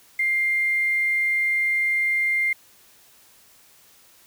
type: tone with quantisation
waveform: sine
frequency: 2100 Hz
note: C7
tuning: 6 cents sharp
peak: -19 dBFS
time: 0.19-2.53 s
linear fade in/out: 5 ms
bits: 7
effects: white hiss -54 dBFS RMS until 4.26 s